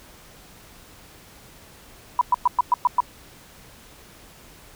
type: tone bursts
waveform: sine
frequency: 984 Hz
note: B5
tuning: 7 cents flat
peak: -13 dBFS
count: 7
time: 2.19-3.004 s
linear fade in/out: 2 ms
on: 22 ms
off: 110 ms
effects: pink hiss -48 dBFS RMS until 4.75 s